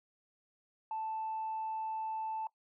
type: tone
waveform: sine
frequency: 880 Hz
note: A5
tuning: in tune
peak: -34 dBFS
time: 0.91-2.47 s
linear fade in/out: 2 ms
effects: noise-tail reverb RT60 0.1 s tail -20 dB re dry + tanh soft clip ceiling -31 dBFS